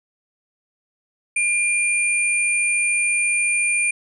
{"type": "tone pair together", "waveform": "sine", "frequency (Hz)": [2400, 9047], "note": ["D7", "C#9"], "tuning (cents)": [37, 34], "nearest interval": "octave + major seventh", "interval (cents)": 2297, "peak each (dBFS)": [-18, -23], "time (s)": [1.36, 3.91], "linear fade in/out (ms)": 5, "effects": []}